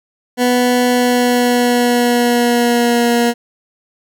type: tone with pitch glide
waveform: 20% pulse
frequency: 246.9 to 237.3 Hz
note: B3 to A#3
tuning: 0 to +31 cents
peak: -6 dBFS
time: 0.37-3.34 s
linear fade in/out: 50 ms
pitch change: -69 cents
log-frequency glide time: 0.88-3.1 s
effects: none